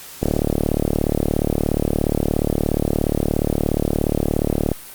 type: click train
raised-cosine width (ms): 2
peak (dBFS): -4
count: 167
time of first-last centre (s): 0.23-4.716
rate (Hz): 37
effects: white hiss -38 dBFS RMS until 4.94 s + Opus 48 kbps